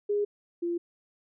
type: tone pair in turn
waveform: sine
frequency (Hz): 411.6 / 344.1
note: G#4 / F4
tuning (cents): -16 / -26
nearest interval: minor third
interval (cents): 310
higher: first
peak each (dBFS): -24 / -27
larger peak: first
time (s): 0.09-0.25 / 0.62-0.78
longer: neither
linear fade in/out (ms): 10
effects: none